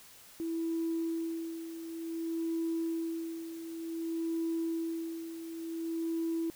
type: tone with tremolo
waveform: sine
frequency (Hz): 329.6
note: E4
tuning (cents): 0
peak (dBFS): -29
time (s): 0.4-6.5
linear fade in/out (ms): 0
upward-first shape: sine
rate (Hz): 0.55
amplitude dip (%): 70
effects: tanh soft clip ceiling -25 dBFS + white hiss -55 dBFS RMS until 6.55 s